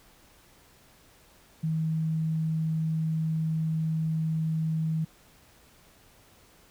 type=tone; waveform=sine; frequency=159.4 Hz; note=D#3; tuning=42 cents sharp; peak=-25 dBFS; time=1.63-5.05 s; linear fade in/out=10 ms; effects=pink hiss -58 dBFS RMS until 6.7 s